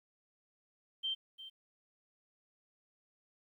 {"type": "tone with echo", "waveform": "sine", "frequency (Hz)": 3136, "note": "G7", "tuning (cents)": 0, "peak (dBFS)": -33, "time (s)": [1.03, 1.15], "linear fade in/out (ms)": 20, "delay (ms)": 350, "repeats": 1, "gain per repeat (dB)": -13, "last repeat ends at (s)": 1.5, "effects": ["12-bit"]}